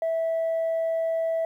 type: tone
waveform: sine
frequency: 655 Hz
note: E5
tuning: 11 cents flat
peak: -21 dBFS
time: 0.02-1.45 s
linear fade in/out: 2 ms
effects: tanh soft clip ceiling -21 dBFS + 10-bit